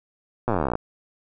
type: slowing click train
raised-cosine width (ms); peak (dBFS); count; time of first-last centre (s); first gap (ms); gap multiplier
1; -9; 23; 0.48-0.754; 8; 1.04
effects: none